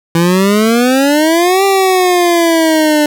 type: exponential two-way sweep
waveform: 25% pulse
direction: up then down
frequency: 164.9 to 395.1 to 296.3 Hz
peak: -4 dBFS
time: 0.15-3.06 s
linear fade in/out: 2 ms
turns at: 1.64 s
effects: none